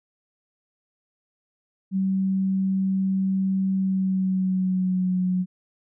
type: tone with pitch glide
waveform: sine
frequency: 191.3 to 183.19 Hz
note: G3 to F#3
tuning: -42 to -17 cents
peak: -20 dBFS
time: 1.91-5.46 s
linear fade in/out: 50 ms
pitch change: -75 cents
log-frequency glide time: 3.74-5.18 s
effects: none